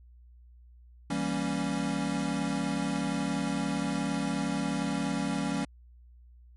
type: chord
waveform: square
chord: E diminished seventh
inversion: none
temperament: equal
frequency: 164.81 / 196 / 233.1 / 277.2 Hz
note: E3 / G3 / Bb3 / Db4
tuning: 0 / 0 / 0 / 0 cents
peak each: -36 / -34 / -36 / -33 dBFS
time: 1.1-5.65 s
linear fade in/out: 5 ms
effects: added 60 Hz sine -51 dBFS peak until 6.56 s + MP3 48 kbps